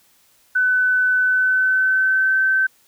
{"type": "tone with pitch glide", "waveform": "sine", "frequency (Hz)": [1505, 1542], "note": ["F#6", "G6"], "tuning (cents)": [29, -29], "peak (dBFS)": -14, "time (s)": [0.55, 2.67], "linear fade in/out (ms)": 10, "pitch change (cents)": 42, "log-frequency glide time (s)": [1.21, 2.39], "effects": ["white hiss -57 dBFS RMS until 2.87 s"]}